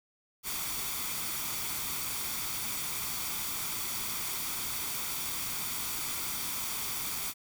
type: noise with comb filter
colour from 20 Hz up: white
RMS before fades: -35 dBFS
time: 0.43-7.34 s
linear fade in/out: 50 ms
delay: 0.87 ms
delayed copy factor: +0.5
effects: none